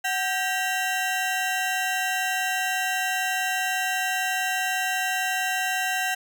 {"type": "ring-modulated tone", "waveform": "25% pulse", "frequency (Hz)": 1165, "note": "D6", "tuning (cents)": -14, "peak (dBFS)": -17, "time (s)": [0.04, 6.15], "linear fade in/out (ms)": 10, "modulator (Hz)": 417, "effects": []}